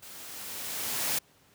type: noise with level ramp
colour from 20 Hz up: white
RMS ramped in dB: -47 to -28 dBFS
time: 0.02-1.19 s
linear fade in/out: 10 ms
effects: pink hiss -62 dBFS RMS until 1.54 s + high-pass 80 Hz 12 dB/octave